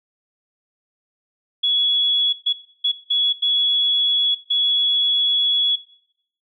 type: tone bursts at uneven times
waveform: sine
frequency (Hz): 3373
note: G#7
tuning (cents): +26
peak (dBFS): -15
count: 6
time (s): 1.63-2.33 / 2.46-2.53 / 2.84-2.92 / 3.1-3.33 / 3.42-4.35 / 4.5-5.76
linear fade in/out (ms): 10
effects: noise-tail reverb RT60 0.7 s tail -18 dB re dry